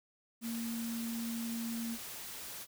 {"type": "tone in noise", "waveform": "sine", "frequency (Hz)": 230.6, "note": "A#3", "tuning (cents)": -19, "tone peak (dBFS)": -36, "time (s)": [0.41, 1.98], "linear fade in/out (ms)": 50, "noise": "white", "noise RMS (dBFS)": -45, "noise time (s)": [0.41, 2.67], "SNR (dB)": 6, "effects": []}